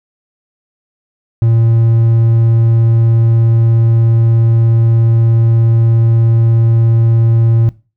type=tone; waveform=triangle; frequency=114.6 Hz; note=A#2; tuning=29 cents flat; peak=-5 dBFS; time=1.42-7.69 s; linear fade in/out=0 ms; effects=noise-tail reverb RT60 0.3 s tail -19 dB re dry